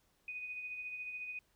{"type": "tone with tremolo", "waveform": "sine", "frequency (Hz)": 2489, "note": "D#7", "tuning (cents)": 0, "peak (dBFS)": -39, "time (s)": [0.28, 1.39], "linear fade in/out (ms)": 2, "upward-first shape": "sine", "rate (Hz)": 14, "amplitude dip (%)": 40, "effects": ["pink hiss -74 dBFS RMS until 1.55 s"]}